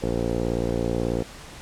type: tone with low-pass filter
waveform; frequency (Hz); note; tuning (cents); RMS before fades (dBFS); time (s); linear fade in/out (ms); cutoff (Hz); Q
10% pulse; 58.27; A#1; 0; -25; 0.02-1.23; 10; 530; 8.5
effects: pink hiss -42 dBFS RMS until 1.61 s + low-pass 9000 Hz 12 dB/octave